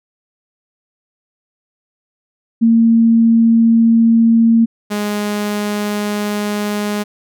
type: tone pair in turn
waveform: sine / sawtooth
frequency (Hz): 228.7 / 207.5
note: A#3 / G#3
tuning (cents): -33 / -1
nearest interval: major second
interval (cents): 168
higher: first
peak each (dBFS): -7 / -13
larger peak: first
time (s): 2.61-4.66 / 4.9-7.04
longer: second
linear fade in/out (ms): 20
effects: none